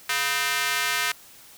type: tone with high-pass filter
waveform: square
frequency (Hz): 140.3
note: C#3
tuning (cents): +21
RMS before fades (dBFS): -25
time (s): 0.09-1.12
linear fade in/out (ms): 5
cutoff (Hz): 1700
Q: 1.3
effects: white hiss -49 dBFS RMS until 1.57 s